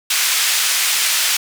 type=band-pass noise; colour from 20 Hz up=pink; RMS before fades=-17 dBFS; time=0.1-1.37 s; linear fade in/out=5 ms; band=2200 to 14000 Hz; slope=12 dB/octave; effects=none